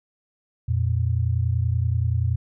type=tone pair together; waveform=sine; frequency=87.2 / 117.7 Hz; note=F2 / A#2; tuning=-2 / +17 cents; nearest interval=perfect fourth; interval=519 cents; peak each=-22 dBFS; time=0.68-2.36 s; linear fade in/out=10 ms; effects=none